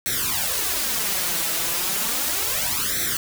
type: noise with flanger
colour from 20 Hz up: white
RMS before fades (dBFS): -24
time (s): 0.06-3.17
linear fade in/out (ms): 0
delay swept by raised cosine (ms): 0.51 to 6.11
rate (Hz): 0.34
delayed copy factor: +0.9
effects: none